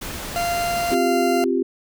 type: noise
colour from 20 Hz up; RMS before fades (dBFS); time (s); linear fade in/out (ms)
pink; -31; 0.01-0.95; 10
type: tone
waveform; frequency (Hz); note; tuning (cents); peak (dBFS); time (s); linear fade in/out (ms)
40% pulse; 693; F5; -14; -20; 0.36-1.44; 0
type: chord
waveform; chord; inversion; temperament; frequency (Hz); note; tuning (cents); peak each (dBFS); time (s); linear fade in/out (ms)
sine; C suspended fourth; none; just; 261.6 / 348.8 / 392.4; C4 / F4 / G4; 0 / -2 / +2; -22; 0.91-1.63; 10
effects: none